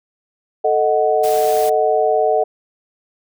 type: chord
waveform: sine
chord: D# diminished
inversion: second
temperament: equal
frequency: 440 / 622.3 / 740 Hz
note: A4 / D#5 / F#5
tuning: 0 / 0 / 0 cents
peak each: -17 dBFS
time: 0.64-2.44 s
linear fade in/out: 10 ms
type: noise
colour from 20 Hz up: white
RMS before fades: -30 dBFS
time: 1.23-1.7 s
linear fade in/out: 10 ms
effects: none